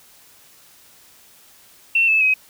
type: tone with pitch steps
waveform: sine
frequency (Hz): 2700 / 2616 / 2534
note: E7 / E7 / D#7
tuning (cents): +41 / -14 / +31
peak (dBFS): -13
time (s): 1.95-2.34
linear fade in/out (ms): 5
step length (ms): 130
effects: white hiss -50 dBFS RMS until 2.49 s